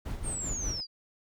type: noise with tremolo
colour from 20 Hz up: brown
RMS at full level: -34 dBFS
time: 0.05-0.81 s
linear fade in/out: 10 ms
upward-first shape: sine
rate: 5.2 Hz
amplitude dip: 55%
type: linear sweep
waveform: sine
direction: down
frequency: 8760 to 4683 Hz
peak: -33 dBFS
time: 0.23-0.87 s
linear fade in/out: 50 ms
effects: none